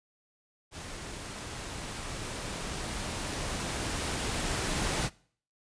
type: noise with level ramp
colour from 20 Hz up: pink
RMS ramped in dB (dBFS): -42 to -30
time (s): 0.71-5.1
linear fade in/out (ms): 50
effects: noise-tail reverb RT60 0.5 s tail -22 dB re dry + resampled to 22050 Hz